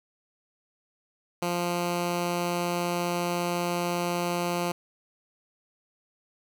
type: tone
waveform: 10% pulse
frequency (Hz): 174.61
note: F3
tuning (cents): 0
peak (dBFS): -18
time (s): 1.42-4.72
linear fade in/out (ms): 5
effects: none